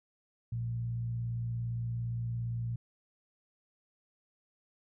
sine tone with frequency modulation, 117.3 Hz, A#2, 11 cents sharp, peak -32 dBFS, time 0.52-2.76 s, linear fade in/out 5 ms, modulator 57.4 Hz, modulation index 0.33, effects none

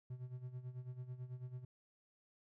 triangle tone with tremolo, 125.8 Hz, B2, 32 cents sharp, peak -40 dBFS, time 0.1-1.65 s, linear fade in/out 5 ms, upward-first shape sine, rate 9.1 Hz, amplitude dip 75%, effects none

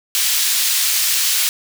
pink high-pass noise, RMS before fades -17 dBFS, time 0.15-1.49 s, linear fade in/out 0 ms, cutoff 3300 Hz, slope 12 dB/octave, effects none

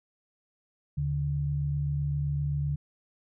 sine tone pair together, 76.28 / 144 Hz, D#2 / D3, -34 / -34 cents, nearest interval major seventh, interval 1100 cents, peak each -33 / -27 dBFS, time 0.97-2.76 s, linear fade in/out 10 ms, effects none

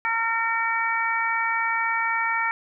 harmonic tone, 456.2 Hz, A#4, 37 cents flat, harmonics 2 / 3 / 4 / 5, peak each -27 / -27 / -27 / -27 dBFS, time 0.05-2.51 s, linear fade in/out 0 ms, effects none

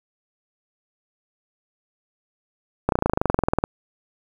slowing click train, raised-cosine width 1 ms, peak -4 dBFS, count 19, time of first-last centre 2.89-3.639 s, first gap 32 ms, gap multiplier 1.03, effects 7-bit

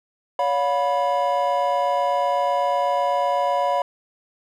triangle tone cluster, 565 / 713 / 985 Hz, C#5 / F5 / B5, +33 / +36 / -5 cents, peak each -21 dBFS, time 0.39-3.82 s, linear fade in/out 2 ms, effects none

